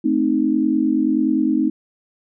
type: chord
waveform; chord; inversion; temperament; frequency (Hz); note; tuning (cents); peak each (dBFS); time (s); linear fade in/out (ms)
sine; A diminished; none; equal; 220 / 261.6 / 311.1; A3 / C4 / Eb4; 0 / 0 / 0; -22 / -19 / -18; 0.04-1.7; 10
effects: none

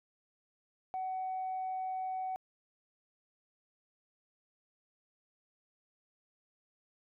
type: tone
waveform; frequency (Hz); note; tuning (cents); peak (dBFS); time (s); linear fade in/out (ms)
sine; 751; F#5; +26; -33; 0.94-2.36; 0
effects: tanh soft clip ceiling -31 dBFS

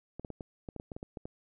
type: clicks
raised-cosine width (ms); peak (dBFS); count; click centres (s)
2; -27; 12; 0.196 / 0.248 / 0.303 / 0.408 / 0.688 / 0.763 / 0.799 / 0.918 / 0.965 / 1.029 / 1.172 / 1.255
effects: none

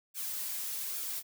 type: noise with flanger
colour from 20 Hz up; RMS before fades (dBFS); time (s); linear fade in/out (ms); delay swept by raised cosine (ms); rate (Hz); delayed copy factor
blue; -37; 0.14-1.23; 50; 0.99 to 4.59; 1.2; -0.5
effects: none

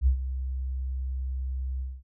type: tone with ADSR envelope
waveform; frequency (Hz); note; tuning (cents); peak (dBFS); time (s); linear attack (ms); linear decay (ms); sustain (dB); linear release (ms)
sine; 65; C2; -11; -16; 0.01-2.03; 57; 96; -12; 230
effects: none

